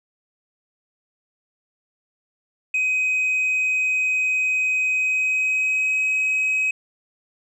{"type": "tone with pitch glide", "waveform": "sine", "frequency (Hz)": [2519, 2539], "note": ["D#7", "D#7"], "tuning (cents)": [21, 34], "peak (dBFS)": -16, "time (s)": [2.74, 6.71], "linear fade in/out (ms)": 5, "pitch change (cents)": 13, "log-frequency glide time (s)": [4.89, 6], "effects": ["tanh soft clip ceiling -17 dBFS"]}